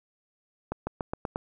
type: accelerating click train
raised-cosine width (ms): 1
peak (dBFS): -16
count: 6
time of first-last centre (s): 0.72-1.359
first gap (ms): 150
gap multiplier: 0.92
effects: none